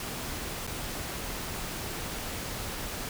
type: noise with dropouts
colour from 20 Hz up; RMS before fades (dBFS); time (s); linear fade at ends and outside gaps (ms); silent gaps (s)
pink; -36; 0-3.09; 2; 0.668-0.674
effects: none